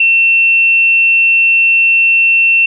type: tone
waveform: sine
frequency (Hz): 2700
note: E7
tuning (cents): +41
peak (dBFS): -6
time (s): 0-2.66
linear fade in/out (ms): 5
effects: none